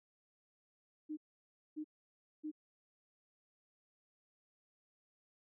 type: tone bursts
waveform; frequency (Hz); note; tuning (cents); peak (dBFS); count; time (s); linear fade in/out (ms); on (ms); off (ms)
sine; 306.4; D#4; -27; -39; 3; 1.09-2.516; 20; 82; 590
effects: none